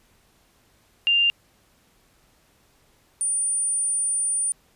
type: tone pair in turn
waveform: sine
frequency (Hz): 2794 / 9319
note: F7 / D9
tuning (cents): 0 / -14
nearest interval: octave + major sixth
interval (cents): 2086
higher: second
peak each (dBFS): -16 / -21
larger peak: first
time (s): 1.07-1.3 / 3.21-4.52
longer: second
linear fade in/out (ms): 0
effects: pink hiss -61 dBFS RMS until 4.75 s + resampled to 32000 Hz